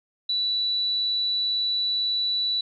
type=tone; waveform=sine; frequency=3951 Hz; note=B7; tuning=in tune; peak=-22 dBFS; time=0.29-2.61 s; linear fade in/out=5 ms; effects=none